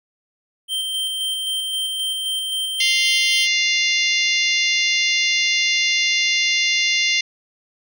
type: tone with tremolo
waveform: square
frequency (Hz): 3136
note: G7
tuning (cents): 0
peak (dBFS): -21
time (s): 0.68-3.48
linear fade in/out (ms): 50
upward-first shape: square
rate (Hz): 3.8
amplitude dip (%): 25
type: harmonic tone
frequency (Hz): 698.5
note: F5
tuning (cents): 0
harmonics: 3 / 4 / 5 / 6 / 7 / 8 / 9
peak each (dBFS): -20 / -22 / -24 / -26 / -27 / -28 / -29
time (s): 2.8-7.21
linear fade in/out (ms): 5
effects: none